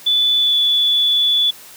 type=tone with pitch glide; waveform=sine; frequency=3478 to 3446 Hz; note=A7 to A7; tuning=-21 to -37 cents; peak=-12 dBFS; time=0.06-1.51 s; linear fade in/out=10 ms; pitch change=-16 cents; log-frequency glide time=0.37-0.58 s; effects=white hiss -40 dBFS RMS until 1.76 s + high-pass 100 Hz 12 dB/octave